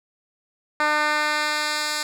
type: tone with band-pass filter sweep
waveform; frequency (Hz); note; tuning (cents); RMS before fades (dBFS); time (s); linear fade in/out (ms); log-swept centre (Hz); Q
10% pulse; 301; D4; +43; -23; 0.8-2.03; 2; 1500 to 5400; 0.79
effects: none